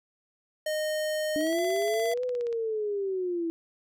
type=tone with pitch glide; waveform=square; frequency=616 to 671.8 Hz; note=D#5 to E5; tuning=-17 to +33 cents; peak=-28 dBFS; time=0.66-2.14 s; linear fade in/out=5 ms; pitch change=+150 cents; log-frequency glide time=1.35-1.59 s
type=linear two-way sweep; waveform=sine; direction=up then down; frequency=293.7 to 505 to 327.4 Hz; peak=-27 dBFS; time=1.36-3.5 s; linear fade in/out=0 ms; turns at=2.24 s
type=click train; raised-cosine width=0.2 ms; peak=-30 dBFS; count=20; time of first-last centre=1.41-2.528 s; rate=17 Hz
effects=none